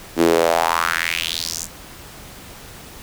sawtooth tone with high-pass filter sweep, 83.3 Hz, E2, 19 cents sharp, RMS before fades -19 dBFS, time 0.16-1.68 s, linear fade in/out 50 ms, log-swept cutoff 290 to 7600 Hz, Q 3.5, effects pink hiss -39 dBFS RMS until 3.02 s

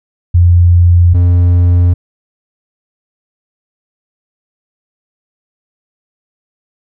sine / triangle tone pair in turn, 87.31 / 88.07 Hz, F2 / F2, 0 / +15 cents, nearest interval unison, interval 15 cents, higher second, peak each -3 dBFS, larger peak neither, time 0.34-1.14 / 1.14-1.94 s, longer neither, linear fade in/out 10 ms, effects none

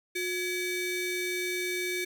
35% pulse ring-modulated tone, 1326 Hz, E6, 10 cents sharp, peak -25 dBFS, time 0.15-2.05 s, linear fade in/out 10 ms, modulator 965 Hz, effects none

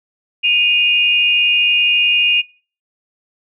sine tone pair together, 2478 / 2827 Hz, D#7 / F7, -8 / +20 cents, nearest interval major second, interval 228 cents, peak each -14 dBFS, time 0.43-2.42 s, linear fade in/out 20 ms, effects noise-tail reverb RT60 0.4 s tail -23 dB re dry

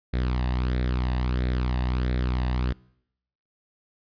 sawtooth tone with flanger, 62.3 Hz, B1, 16 cents sharp, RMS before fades -25 dBFS, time 0.13-2.73 s, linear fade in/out 10 ms, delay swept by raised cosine 0.51 to 1.1 ms, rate 1.5 Hz, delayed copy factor +0.55, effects noise-tail reverb RT60 0.8 s tail -25 dB re dry + resampled to 11025 Hz

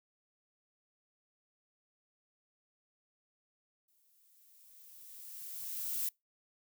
violet noise with exponential growth, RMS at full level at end -34 dBFS, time 3.88-6.09 s, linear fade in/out 5 ms, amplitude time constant 480 ms, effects noise-tail reverb RT60 0.2 s tail -26 dB re dry

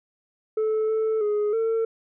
sine tone with pitch steps, 435.6 / 439.7 / 417.7 / 450.9 Hz, A4 / A4 / G#4 / A4, -17 / -1 / +10 / +42 cents, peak -18 dBFS, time 0.57-1.85 s, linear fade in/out 5 ms, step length 320 ms, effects tanh soft clip ceiling -20 dBFS

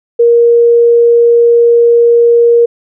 sine tone, 470.6 Hz, A#4, 16 cents sharp, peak -3 dBFS, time 0.19-2.66 s, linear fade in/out 10 ms, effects none

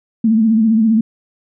sine tone with vibrato, 221.8 Hz, A3, 14 cents sharp, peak -9 dBFS, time 0.24-1.01 s, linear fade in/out 5 ms, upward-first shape sine, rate 15 Hz, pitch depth 65 cents each way, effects none

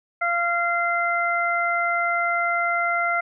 harmonic tone, 690 Hz, F5, 21 cents flat, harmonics 1 / 2 / 3, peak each -25 / -23 / -25 dBFS, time 0.21-3.21 s, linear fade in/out 10 ms, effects none

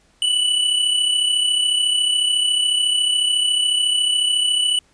square tone pair together, 2936 / 2970 Hz, F#7 / F#7, -14 / +6 cents, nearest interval unison, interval 20 cents, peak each -25 / -17 dBFS, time 0.22-4.79 s, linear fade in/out 2 ms, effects pink hiss -58 dBFS RMS until 4.93 s + resampled to 22050 Hz

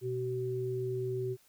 sine tone pair together, 123.47 / 378.6 Hz, B2 / F#4, 0 / +40 cents, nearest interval octave + perfect fifth, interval 1940 cents, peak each -36 / -33 dBFS, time 0.01-1.37 s, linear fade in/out 50 ms, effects white hiss -65 dBFS RMS until 1.48 s

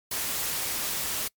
white noise, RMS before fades -30 dBFS, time 0.11-1.28 s, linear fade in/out 5 ms, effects noise-tail reverb RT60 0.1 s tail -25 dB re dry + MP3 96 kbps

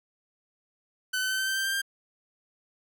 sawtooth tone with pitch steps, 1510 / 1521.4 / 1532.8 / 1544.4 / 1556 / 1567.8 / 1579.6 / 1591.5 Hz, F#6 / F#6 / G6 / G6 / G6 / G6 / G6 / G6, +35 / +48 / -39 / -26 / -13 / 0 / +13 / +26 cents, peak -23 dBFS, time 1.13-1.818 s, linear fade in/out 10 ms, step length 86 ms, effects none

